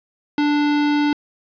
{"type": "tone", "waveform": "square", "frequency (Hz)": 293.7, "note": "D4", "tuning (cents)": 0, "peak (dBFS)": -16, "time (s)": [0.38, 1.13], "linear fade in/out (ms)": 2, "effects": ["resampled to 11025 Hz", "8-bit"]}